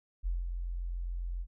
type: tone with ADSR envelope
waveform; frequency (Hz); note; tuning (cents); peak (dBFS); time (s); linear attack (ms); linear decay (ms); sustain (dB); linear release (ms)
sine; 43.65; F1; 0; -28; 0.23-1.47; 35; 180; -5; 60
effects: none